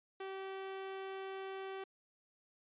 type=tone; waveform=sawtooth; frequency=385.1 Hz; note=G4; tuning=31 cents flat; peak=-38 dBFS; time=0.2-1.84 s; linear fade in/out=5 ms; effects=resampled to 8000 Hz